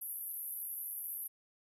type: band-pass noise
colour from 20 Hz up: pink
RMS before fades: -42 dBFS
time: 0.01-1.28 s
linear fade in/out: 10 ms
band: 11000 to 13000 Hz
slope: 96 dB/octave
effects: none